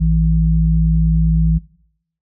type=tone pair together; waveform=sine; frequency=57.17 / 161.7 Hz; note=A#1 / E3; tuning=-33 / -33 cents; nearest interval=octave + tritone; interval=1800 cents; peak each=-14 dBFS; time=0-1.59 s; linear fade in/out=20 ms; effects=noise-tail reverb RT60 0.7 s tail -21 dB re dry